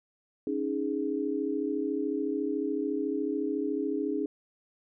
sine chord, C# suspended second, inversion none, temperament equal, 277.2 / 311.1 / 415.3 Hz, C#4 / D#4 / G#4, 0 / 0 / 0 cents, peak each -32 dBFS, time 0.47-4.26 s, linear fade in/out 2 ms, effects none

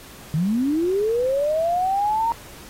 sine linear sweep, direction up, 146.83 to 934 Hz, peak -18 dBFS, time 0.34-2.32 s, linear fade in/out 0 ms, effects pink hiss -43 dBFS RMS until 2.69 s + AAC 48 kbps

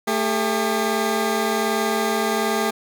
15% pulse tone pair together, 221.6 / 401.9 Hz, A3 / G4, +13 / +43 cents, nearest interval minor seventh, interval 1030 cents, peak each -16 dBFS, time 0.07-2.71 s, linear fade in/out 10 ms, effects none

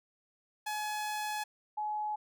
sawtooth / sine tone pair in turn, 847 / 847 Hz, G#5 / G#5, +34 / +34 cents, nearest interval unison, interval 0 cents, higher neither, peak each -30 / -32 dBFS, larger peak first, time 0.66-1.44 / 1.77-2.16 s, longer first, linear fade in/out 10 ms, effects none

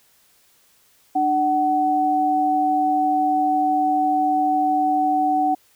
sine tone pair together, 298 / 751 Hz, D4 / F#5, +25 / +26 cents, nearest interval octave + major third, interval 1601 cents, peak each -23 / -17 dBFS, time 1.15-5.55 s, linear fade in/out 10 ms, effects white hiss -58 dBFS RMS until 5.75 s

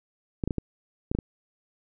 clicks, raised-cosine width 3 ms, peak -14 dBFS, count 7, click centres 0.438 / 0.476 / 0.508 / 0.583 / 1.115 / 1.15 / 1.188 s, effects none

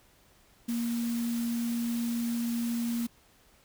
sine tone in noise, 234.6 Hz, A#3, 11 cents sharp, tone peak -28 dBFS, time 0.68-3.07 s, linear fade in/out 10 ms, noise white, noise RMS -43 dBFS, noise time 0.68-3.07 s, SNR +12 dB, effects pink hiss -62 dBFS RMS until 3.64 s

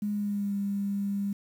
sine tone with pitch glide, 207.1 to 200.2 Hz, G#3 to G3, -5 to +37 cents, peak -27 dBFS, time 0.02-1.33 s, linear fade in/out 5 ms, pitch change -58 cents, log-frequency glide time 0.12-0.55 s, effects 9-bit

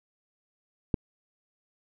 click, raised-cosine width 3 ms, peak -11 dBFS, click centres 0.942 s, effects none

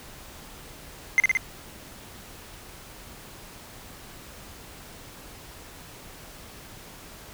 triangle tone with echo, 2077 Hz, C7, 13 cents flat, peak -12 dBFS, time 1.18-1.2 s, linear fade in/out 0 ms, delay 57 ms, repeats 3, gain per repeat -2 dB, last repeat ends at 1.371 s, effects pink hiss -45 dBFS RMS until 7.33 s

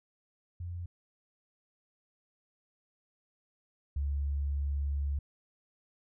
sine tone pair in turn, 87.31 / 70.77 Hz, F2 / C#2, 0 / +36 cents, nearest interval major third, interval 364 cents, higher first, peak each -36 / -29 dBFS, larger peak second, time 0.6-0.86 / 3.96-5.19 s, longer second, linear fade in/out 5 ms, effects none

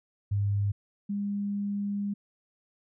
sine tone pair in turn, 101.2 / 202.4 Hz, G#2 / G#3, -44 / -44 cents, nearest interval octave, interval 1200 cents, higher second, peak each -24 / -28 dBFS, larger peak first, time 0.31-0.72 / 1.09-2.14 s, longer second, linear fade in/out 10 ms, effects none

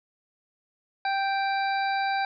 harmonic tone, 784 Hz, G5, in tune, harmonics 1 / 2 / 3 / 5 / 6, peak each -25 / -31 / -35 / -39 / -41 dBFS, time 1.05-2.25 s, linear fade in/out 2 ms, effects none

